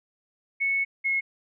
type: tone pair in turn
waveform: sine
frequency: 2206 / 2171 Hz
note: C#7 / C#7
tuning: -9 / -37 cents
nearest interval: unison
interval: 28 cents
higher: first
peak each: -22 dBFS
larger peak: neither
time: 0.6-0.85 / 1.04-1.21 s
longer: first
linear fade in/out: 20 ms
effects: none